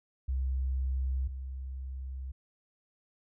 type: tone pair in turn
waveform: sine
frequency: 65.41 / 65.7 Hz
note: C2 / C2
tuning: 0 / +8 cents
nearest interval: unison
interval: 8 cents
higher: second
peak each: -28 / -36 dBFS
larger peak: first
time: 0.28-1.28 / 1.28-2.32 s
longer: second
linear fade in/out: 10 ms
effects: none